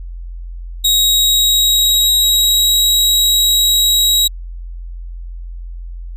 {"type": "tone with pitch glide", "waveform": "sawtooth", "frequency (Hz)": [3800, 3837], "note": ["A#7", "A#7"], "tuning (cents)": [33, 49], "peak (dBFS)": -7, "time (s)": [0.84, 4.28], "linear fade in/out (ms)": 10, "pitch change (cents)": 16, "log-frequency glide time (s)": [0.96, 2.72], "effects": ["added 43 Hz sine -25 dBFS peak until 6.16 s"]}